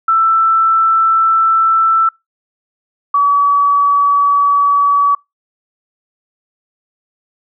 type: tone pair in turn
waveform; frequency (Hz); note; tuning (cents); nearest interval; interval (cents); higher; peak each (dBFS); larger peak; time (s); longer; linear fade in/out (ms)
sine; 1329 / 1140.3; E6 / C#6; +14 / +49; minor third; 265; first; -8; neither; 0.08-2.09 / 3.14-5.15; neither; 5
effects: noise-tail reverb RT60 0.2 s tail -25 dB re dry